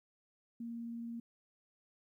sine tone with vibrato, 233.1 Hz, A#3, in tune, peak -40 dBFS, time 0.6-1.2 s, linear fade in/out 5 ms, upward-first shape triangle, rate 19 Hz, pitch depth 11 cents each way, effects 13-bit

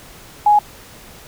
sine tone, 833 Hz, G#5, 5 cents sharp, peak -8 dBFS, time 0.46-0.59 s, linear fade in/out 5 ms, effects pink hiss -41 dBFS RMS until 1.27 s

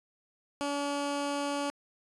15% pulse tone, 285.4 Hz, D4, 49 cents flat, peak -24 dBFS, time 0.61-1.7 s, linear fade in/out 0 ms, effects resampled to 24000 Hz

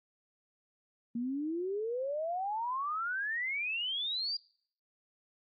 sine exponential sweep, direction up, 229.6 to 4852 Hz, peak -32 dBFS, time 1.15-4.37 s, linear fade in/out 5 ms, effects noise-tail reverb RT60 0.6 s tail -25 dB re dry + AAC 48 kbps

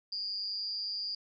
sine tone with amplitude modulation, 4775 Hz, D8, 28 cents sharp, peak -30 dBFS, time 0.12-1.15 s, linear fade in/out 5 ms, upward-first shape sine, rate 201 Hz, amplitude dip 80%, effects none

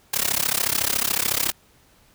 white noise with amplitude modulation, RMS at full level -19 dBFS, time 0.13-1.52 s, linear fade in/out 10 ms, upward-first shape sine, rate 33.9 Hz, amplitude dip 95%, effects pink hiss -57 dBFS RMS until 2.14 s

